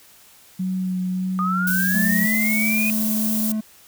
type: tone with vibrato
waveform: sine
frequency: 185 Hz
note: F#3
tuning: in tune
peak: -21 dBFS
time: 0.59-2.26 s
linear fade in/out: 10 ms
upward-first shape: sine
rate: 1.7 Hz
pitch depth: 14 cents each way
type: linear sweep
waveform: sine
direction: up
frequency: 1210 to 2500 Hz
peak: -21 dBFS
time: 1.39-2.9 s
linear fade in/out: 0 ms
type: noise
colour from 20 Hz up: violet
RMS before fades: -25 dBFS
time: 1.67-3.52 s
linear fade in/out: 2 ms
type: tone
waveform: triangle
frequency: 216.5 Hz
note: A3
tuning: 28 cents flat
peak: -19 dBFS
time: 1.94-3.61 s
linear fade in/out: 10 ms
effects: white hiss -50 dBFS RMS until 3.87 s